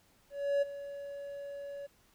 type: tone with ADSR envelope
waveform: triangle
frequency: 565 Hz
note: C#5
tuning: 33 cents sharp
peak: -23 dBFS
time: 0.3-1.87 s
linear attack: 320 ms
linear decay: 17 ms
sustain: -15 dB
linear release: 14 ms
effects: pink hiss -67 dBFS RMS until 2.14 s